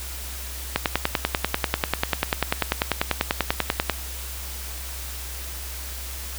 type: click train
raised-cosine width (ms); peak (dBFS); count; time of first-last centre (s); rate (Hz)
0.3; -3; 33; 0.76-3.897; 10.2
effects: added 64 Hz sine -34 dBFS peak until 6.38 s + white hiss -36 dBFS RMS until 6.38 s